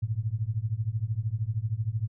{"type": "tone with tremolo", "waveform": "sine", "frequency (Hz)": 110, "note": "A2", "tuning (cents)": 0, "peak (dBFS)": -22, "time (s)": [0.02, 2.08], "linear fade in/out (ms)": 10, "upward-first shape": "triangle", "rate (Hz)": 13, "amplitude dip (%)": 100, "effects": []}